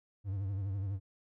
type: tone with vibrato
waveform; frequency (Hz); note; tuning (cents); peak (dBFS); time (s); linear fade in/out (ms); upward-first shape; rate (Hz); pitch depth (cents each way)
triangle; 98; G2; 0; -31; 0.24-1; 50; triangle; 12; 94
effects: none